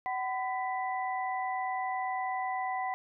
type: tone cluster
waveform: sine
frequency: 755 / 1007 / 1982 Hz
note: F#5 / B5 / B6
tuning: +35 / +33 / +6 cents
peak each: -32 / -37 / -39 dBFS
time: 0.06-2.94 s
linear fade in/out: 0 ms
effects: none